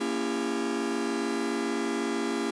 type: chord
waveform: 45% pulse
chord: A# diminished seventh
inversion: none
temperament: just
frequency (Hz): 233.1 / 279.7 / 335.6 / 402.8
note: A#3 / C#4 / E4 / G4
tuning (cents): 0 / +16 / +31 / +47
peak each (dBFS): -33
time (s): 0-2.51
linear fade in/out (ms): 10
effects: resampled to 22050 Hz